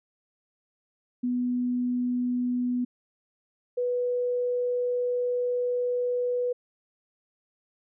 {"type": "tone pair in turn", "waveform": "sine", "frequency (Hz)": [246.9, 491.8], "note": ["B3", "B4"], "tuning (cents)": [0, -7], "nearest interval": "octave", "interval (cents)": 1193, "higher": "second", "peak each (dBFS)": -24, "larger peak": "neither", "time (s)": [[1.23, 2.85], [3.77, 6.53]], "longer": "second", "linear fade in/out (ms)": 10, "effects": []}